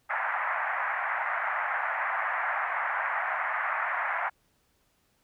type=band-pass noise; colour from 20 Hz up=white; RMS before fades=-30 dBFS; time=0.09-4.3 s; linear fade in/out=20 ms; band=670 to 2000 Hz; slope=48 dB/octave; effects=pink hiss -70 dBFS RMS until 5.23 s